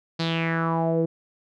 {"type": "tone with low-pass filter sweep", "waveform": "sawtooth", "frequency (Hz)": 164.81, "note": "E3", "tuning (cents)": 0, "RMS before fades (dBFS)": -24, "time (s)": [0.19, 1.06], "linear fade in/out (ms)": 10, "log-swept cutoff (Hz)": [4500, 410], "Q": 4.8, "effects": []}